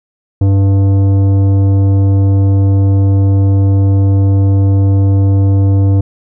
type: tone with tanh clipping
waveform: sine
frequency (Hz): 98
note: G2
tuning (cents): 0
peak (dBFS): -8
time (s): 0.41-6.01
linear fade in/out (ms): 5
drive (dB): 12
effects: none